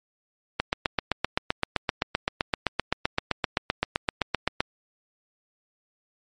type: click train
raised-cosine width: 0.3 ms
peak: -6 dBFS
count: 32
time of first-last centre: 0.6-4.605 s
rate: 7.74 Hz
effects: MP3 48 kbps